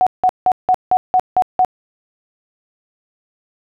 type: tone bursts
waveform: sine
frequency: 740 Hz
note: F#5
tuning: in tune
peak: -9 dBFS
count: 8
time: 0.01-1.648 s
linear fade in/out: 0 ms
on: 56 ms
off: 170 ms
effects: none